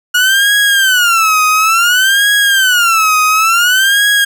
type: tone with vibrato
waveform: 30% pulse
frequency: 1440 Hz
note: F#6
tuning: 47 cents flat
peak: -5 dBFS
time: 0.14-4.25 s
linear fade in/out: 10 ms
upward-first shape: sine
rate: 0.57 Hz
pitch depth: 240 cents each way
effects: none